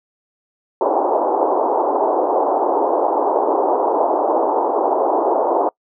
white band-pass noise, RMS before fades -17 dBFS, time 0.81-5.69 s, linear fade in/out 2 ms, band 310 to 940 Hz, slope 48 dB/octave, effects noise-tail reverb RT60 0.1 s tail -25 dB re dry

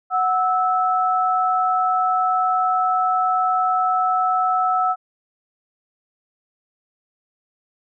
sine tone pair together, 739 / 1309.5 Hz, F#5 / E6, -2 / -12 cents, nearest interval minor seventh, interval 990 cents, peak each -19 dBFS, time 0.1-4.96 s, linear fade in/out 50 ms, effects none

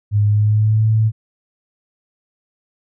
sine tone with pitch glide, 103.83 to 110 Hz, G#2 to A2, 0 to 0 cents, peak -11 dBFS, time 0.11-1.12 s, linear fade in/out 50 ms, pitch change +100 cents, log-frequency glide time 0.25-0.87 s, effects none

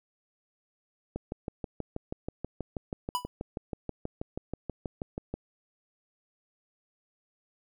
click train, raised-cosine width 2 ms, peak -20 dBFS, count 27, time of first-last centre 1.16-5.34 s, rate 6.22 Hz
square tone with exponential decay, 987.8 Hz, B5, in tune, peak -24 dBFS, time 3.15-3.27 s, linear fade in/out 0 ms, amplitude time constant 24 ms
effects none

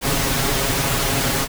pink noise with comb filter, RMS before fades -20 dBFS, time 0.01-1.48 s, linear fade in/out 50 ms, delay 7.3 ms, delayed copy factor +0.75, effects none

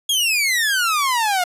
sawtooth exponential sweep, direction down, 3348 to 698.5 Hz, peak -13 dBFS, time 0.09-1.44 s, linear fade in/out 5 ms, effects resampled to 32000 Hz

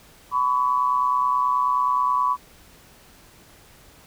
sine tone pair together, 1000.6 / 1130 Hz, B5 / C#6, +22 / +33 cents, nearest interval major second, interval 211 cents, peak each -21 dBFS, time 0.31-2.37 s, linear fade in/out 50 ms, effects pink hiss -51 dBFS RMS until 4.06 s

